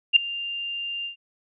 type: tone with ADSR envelope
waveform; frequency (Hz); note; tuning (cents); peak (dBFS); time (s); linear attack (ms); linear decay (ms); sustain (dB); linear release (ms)
sine; 2794; F7; 0; -8; 0.13-1.16; 32; 5; -20; 110
effects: none